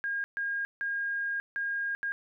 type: tone bursts at uneven times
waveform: sine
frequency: 1622 Hz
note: G#6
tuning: 41 cents flat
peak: -29 dBFS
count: 5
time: 0.04-0.24 / 0.37-0.65 / 0.81-1.4 / 1.56-1.95 / 2.03-2.12 s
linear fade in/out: 0 ms
effects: none